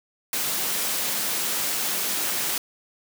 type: high-pass noise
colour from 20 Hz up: white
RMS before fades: -26 dBFS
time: 0.33-2.58 s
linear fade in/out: 2 ms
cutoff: 140 Hz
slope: 24 dB/octave
effects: none